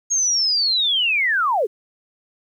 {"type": "linear sweep", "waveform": "sine", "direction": "down", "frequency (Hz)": [6590, 359], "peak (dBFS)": -16, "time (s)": [0.1, 1.67], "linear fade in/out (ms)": 20, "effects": ["9-bit"]}